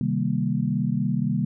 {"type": "chord", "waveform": "sine", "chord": "C minor seventh", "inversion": "none", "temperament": "equal with one note detuned", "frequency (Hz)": [131.72, 155.56, 196, 233.1], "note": ["C3", "Eb3", "G3", "Bb3"], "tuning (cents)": [12, 0, 0, 0], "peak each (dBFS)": [-27, -27, -26, -27], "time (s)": [0.01, 1.45], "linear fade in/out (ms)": 2, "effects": []}